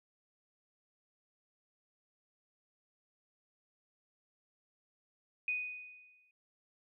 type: tone with exponential decay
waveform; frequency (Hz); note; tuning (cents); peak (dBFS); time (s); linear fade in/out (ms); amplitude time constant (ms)
sine; 2487; D#7; -1; -30; 5.48-6.31; 2; 180
effects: none